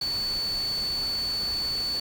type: tone in noise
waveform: sine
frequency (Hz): 4470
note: C#8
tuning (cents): +14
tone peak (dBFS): -26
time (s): 0.01-2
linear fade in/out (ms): 5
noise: pink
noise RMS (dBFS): -39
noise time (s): 0.01-2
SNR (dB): +10
effects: none